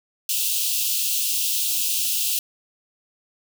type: high-pass noise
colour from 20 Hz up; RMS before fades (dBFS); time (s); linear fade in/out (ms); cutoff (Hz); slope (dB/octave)
white; -23; 0.29-2.39; 2; 2600; 96
effects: none